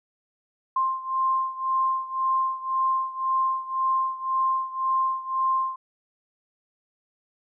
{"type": "beating tone pair", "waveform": "sine", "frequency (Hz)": [1052, 1053.9], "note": ["C6", "C6"], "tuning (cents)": [9, 12], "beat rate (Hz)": 1.9, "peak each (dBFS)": [-24, -27], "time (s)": [0.76, 5.76], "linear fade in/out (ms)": 5, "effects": []}